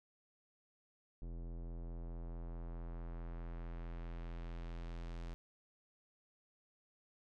square tone with low-pass filter sweep, 42.33 Hz, E1, 47 cents sharp, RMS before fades -45 dBFS, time 1.22-5.34 s, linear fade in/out 0 ms, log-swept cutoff 410 to 5800 Hz, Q 0.8, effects none

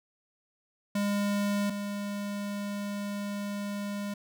square tone pair in turn, 203.2 / 203.2 Hz, G#3 / G#3, -38 / -38 cents, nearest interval unison, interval 0 cents, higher neither, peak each -27 / -33 dBFS, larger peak first, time 0.95-1.7 / 1.7-4.14 s, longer second, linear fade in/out 5 ms, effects none

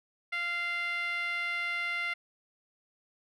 10% pulse tone with band-pass filter, 694 Hz, F5, 11 cents flat, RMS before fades -33 dBFS, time 0.32-2.14 s, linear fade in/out 10 ms, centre 1900 Hz, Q 3.4, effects none

